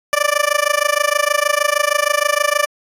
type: tone with amplitude modulation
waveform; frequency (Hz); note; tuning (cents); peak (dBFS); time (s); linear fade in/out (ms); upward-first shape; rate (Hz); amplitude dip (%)
15% pulse; 588; D5; +2; -4; 0.13-2.66; 0; sine; 26.4; 95
effects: resampled to 32000 Hz